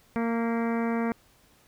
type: harmonic tone with a mistuned harmonic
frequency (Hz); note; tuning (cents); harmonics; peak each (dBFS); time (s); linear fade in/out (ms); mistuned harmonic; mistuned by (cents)
230.7; A#3; -18; 1 / 2 / 3 / 4 / 5 / 6 / 7 / 8 / 9 / 10; -26 / -32 / -36 / -38 / -40 / -42 / -43 / -44 / -45 / -46; 0.16-1.12; 0; 8; +39
effects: pink hiss -61 dBFS RMS until 1.67 s